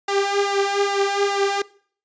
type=tone with flanger; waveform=sawtooth; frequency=399.6 Hz; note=G4; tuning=33 cents sharp; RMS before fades=-21 dBFS; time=0.08-1.62 s; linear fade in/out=5 ms; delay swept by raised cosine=1.4 to 3.7 ms; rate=2.4 Hz; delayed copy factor=+0.75; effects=noise-tail reverb RT60 0.5 s tail -21 dB re dry + resampled to 16000 Hz